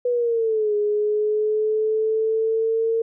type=linear two-way sweep; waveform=sine; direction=down then up; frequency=493.9 to 415.3 to 454.9 Hz; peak=-18 dBFS; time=0.05-3.02 s; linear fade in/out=5 ms; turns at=0.75 s; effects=none